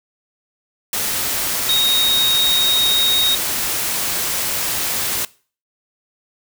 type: tone in noise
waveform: sine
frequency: 3747 Hz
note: A#7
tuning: 8 cents sharp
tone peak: -14 dBFS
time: 1.69-3.35 s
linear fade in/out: 2 ms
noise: white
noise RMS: -21 dBFS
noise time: 0.93-5.25 s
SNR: +4 dB
effects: noise-tail reverb RT60 0.4 s tail -21 dB re dry